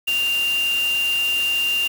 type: tone in noise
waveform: sine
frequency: 2790 Hz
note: F7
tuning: 2 cents flat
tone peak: -18 dBFS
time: 0.07-1.88 s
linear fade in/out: 10 ms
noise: white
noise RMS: -32 dBFS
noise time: 0.07-1.88 s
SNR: +11 dB
effects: none